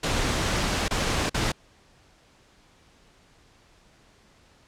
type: noise with dropouts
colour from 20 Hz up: pink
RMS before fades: -25 dBFS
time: 0.03-1.52 s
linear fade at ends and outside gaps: 5 ms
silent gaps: 0.882-0.908 / 1.296-1.343 s
effects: pink hiss -58 dBFS RMS until 4.67 s + low-pass 7000 Hz 12 dB/octave